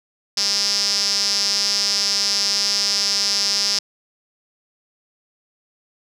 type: tone with band-pass filter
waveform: sawtooth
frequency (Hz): 201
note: G3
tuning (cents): +44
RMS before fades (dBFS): -20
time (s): 0.37-3.79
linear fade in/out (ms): 5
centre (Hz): 5200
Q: 8.4
effects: none